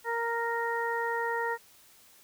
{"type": "harmonic tone", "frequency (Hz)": 465.3, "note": "A#4", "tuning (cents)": -3, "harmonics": [1, 2, 3, 4], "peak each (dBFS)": [-33, -32, -38, -34], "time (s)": [0.04, 1.58], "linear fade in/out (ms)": 50, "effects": ["white hiss -58 dBFS RMS until 2.23 s"]}